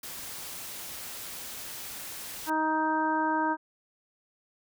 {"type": "noise", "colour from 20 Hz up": "white", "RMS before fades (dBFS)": -40, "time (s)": [0.03, 2.5], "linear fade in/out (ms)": 5}
{"type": "harmonic tone", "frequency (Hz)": 313.4, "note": "D#4", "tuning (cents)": 13, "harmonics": [1, 2, 3, 4, 5], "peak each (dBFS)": [-30, -36, -27, -37, -33], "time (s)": [2.46, 3.57], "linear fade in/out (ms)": 50}
{"effects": []}